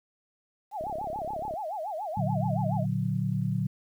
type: tone with vibrato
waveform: sine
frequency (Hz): 730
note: F#5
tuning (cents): -24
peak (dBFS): -31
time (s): 0.71-2.86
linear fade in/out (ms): 50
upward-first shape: sine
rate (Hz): 7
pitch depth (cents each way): 300
type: click train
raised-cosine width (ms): 2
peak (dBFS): -29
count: 26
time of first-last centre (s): 0.81-1.539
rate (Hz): 34.3
type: chord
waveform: sine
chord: Bb augmented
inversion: none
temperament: equal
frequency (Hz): 116.54 / 146.83 / 185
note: Bb2 / D3 / F#3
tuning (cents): 0 / 0 / 0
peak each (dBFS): -30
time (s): 2.17-3.67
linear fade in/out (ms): 5
effects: 10-bit